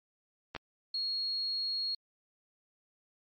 clicks, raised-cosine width 0.3 ms, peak -21 dBFS, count 2, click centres 0.55 / 0.563 s
sine tone, 4300 Hz, C8, 47 cents sharp, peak -31 dBFS, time 0.94-1.95 s, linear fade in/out 5 ms
effects MP3 32 kbps

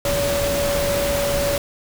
sine tone in noise, 568 Hz, C#5, 42 cents sharp, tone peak -20 dBFS, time 0.05-1.58 s, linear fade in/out 2 ms, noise pink, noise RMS -24 dBFS, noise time 0.05-1.58 s, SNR +1 dB, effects none

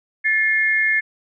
sine tone pair together, 1749 / 2139 Hz, A6 / C7, -11 / +38 cents, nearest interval minor third, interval 349 cents, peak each -18 dBFS, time 0.24-1.01 s, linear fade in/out 20 ms, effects none

